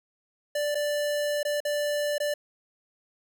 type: tone with dropouts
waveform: square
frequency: 587.3 Hz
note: D5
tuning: in tune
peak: -26 dBFS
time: 0.55-2.34 s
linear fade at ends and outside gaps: 5 ms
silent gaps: 0.747-0.752 / 1.431-1.45 / 1.604-1.65 / 2.182-2.201 s
effects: none